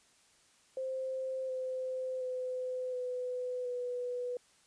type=tone with pitch steps; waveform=sine; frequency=523.3 / 515.5 / 507.8 / 500.2 / 492.8 Hz; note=C5 / C5 / B4 / B4 / B4; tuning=0 / -26 / +48 / +22 / -4 cents; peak=-34 dBFS; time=0.77-4.37 s; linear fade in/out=2 ms; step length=720 ms; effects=white hiss -66 dBFS RMS until 4.66 s + resampled to 22050 Hz